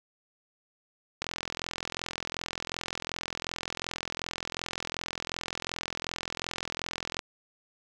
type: click train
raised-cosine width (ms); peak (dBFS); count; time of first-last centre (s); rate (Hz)
0.2; -15; 256; 1.22-7.192; 42.7
effects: none